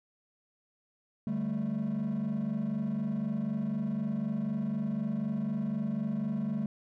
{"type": "chord", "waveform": "triangle", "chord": "D suspended fourth", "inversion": "none", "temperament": "equal", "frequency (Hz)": [146.83, 196, 220], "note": ["D3", "G3", "A3"], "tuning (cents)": [0, 0, 0], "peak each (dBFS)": [-35, -31, -29], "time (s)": [1.27, 6.66], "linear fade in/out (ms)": 2, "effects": ["tanh soft clip ceiling -24 dBFS"]}